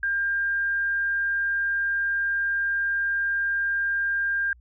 sine tone, 1600 Hz, G6, 35 cents sharp, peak -22 dBFS, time 0.03-4.53 s, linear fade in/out 2 ms, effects added 60 Hz sine -50 dBFS peak until 4.6 s

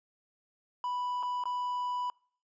triangle tone with dropouts, 987.8 Hz, B5, in tune, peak -29 dBFS, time 0.84-2.1 s, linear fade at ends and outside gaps 1 ms, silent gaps 1.228-1.232 / 1.438-1.455 s, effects noise-tail reverb RT60 0.5 s tail -26 dB re dry + resampled to 16000 Hz

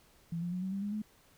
sine tone with pitch steps, 167.7 / 174.52 / 181.61 / 189 / 196.68 / 204.7 / 213 Hz, E3 / F3 / F#3 / F#3 / G3 / G#3 / G#3, +30 / -1 / -32 / +37 / +6 / -25 / +44 cents, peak -33 dBFS, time 0.32-1.02 s, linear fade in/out 5 ms, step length 100 ms, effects pink hiss -64 dBFS RMS until 1.37 s

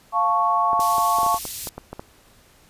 sine chord, F augmented, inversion none, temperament equal, 698.5 / 880 / 1108.7 Hz, F5 / A5 / C#6, 0 / 0 / 0 cents, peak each -23 / -23 / -19 dBFS, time 0.12-1.39 s, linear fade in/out 50 ms
clicks, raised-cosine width 1 ms, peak -18 dBFS, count 12, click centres 0.732 / 0.794 / 0.983 / 1.186 / 1.232 / 1.264 / 1.344 / 1.453 / 1.672 / 1.78 / 1.93 / 1.995 s
white band-stop noise, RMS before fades -31 dBFS, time 0.8-1.69 s, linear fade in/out 0 ms, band 110 to 3500 Hz, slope 12 dB/octave
effects pink hiss -54 dBFS RMS until 2.69 s + resampled to 32000 Hz

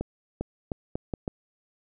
accelerating click train, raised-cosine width 2 ms, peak -16 dBFS, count 6, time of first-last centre 0.01-1.278 s, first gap 400 ms, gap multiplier 0.77, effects none

